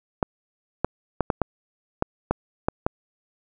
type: clicks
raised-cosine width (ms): 1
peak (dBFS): -6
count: 9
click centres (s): 0.228 / 0.846 / 1.207 / 1.302 / 1.417 / 2.024 / 2.31 / 2.685 / 2.865
effects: none